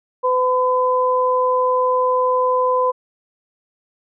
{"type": "tone pair together", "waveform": "sine", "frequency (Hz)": [506.1, 1011], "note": ["B4", "B5"], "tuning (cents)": [42, 40], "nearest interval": "octave", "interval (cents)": 1198, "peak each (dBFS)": -17, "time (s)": [0.23, 2.92], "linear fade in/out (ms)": 20, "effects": []}